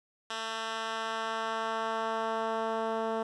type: tone with band-pass filter sweep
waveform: 10% pulse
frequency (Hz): 223.7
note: A3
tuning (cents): +29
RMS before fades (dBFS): -33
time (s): 0.3-3.23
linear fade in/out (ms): 5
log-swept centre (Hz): 2900 to 500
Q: 0.73
effects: resampled to 22050 Hz + 10-bit